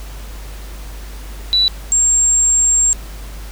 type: tone pair in turn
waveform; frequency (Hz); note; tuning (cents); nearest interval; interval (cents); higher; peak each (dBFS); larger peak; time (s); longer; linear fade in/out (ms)
sine; 3951 / 7458; B7 / A#8; 0 / 0; major seventh; 1100; second; -10; neither; 1.53-1.68 / 1.92-2.93; second; 0
effects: added 50 Hz sine -28 dBFS peak until 3.51 s + pink hiss -38 dBFS RMS until 3.51 s